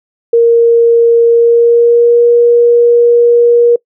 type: tone with pitch glide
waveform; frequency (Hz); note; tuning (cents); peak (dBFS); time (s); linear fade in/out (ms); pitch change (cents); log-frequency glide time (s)
sine; 466.2 to 474.9; A#4 to A#4; 0 to +32; -3; 0.33-3.76; 5; +32; 1.26-2.24
effects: noise-tail reverb RT60 0.1 s tail -24 dB re dry